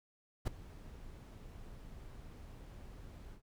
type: noise with ADSR envelope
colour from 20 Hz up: brown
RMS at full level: -30 dBFS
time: 0.45-3.42 s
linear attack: 23 ms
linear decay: 9 ms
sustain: -21 dB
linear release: 97 ms
effects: none